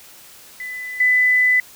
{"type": "tone with level steps", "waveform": "sine", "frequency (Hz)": 2000, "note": "B6", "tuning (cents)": 21, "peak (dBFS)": [-27, -12], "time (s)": [0.6, 1.6], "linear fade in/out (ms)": 2, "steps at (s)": 1, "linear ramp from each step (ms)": 5, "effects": ["white hiss -44 dBFS RMS until 1.75 s"]}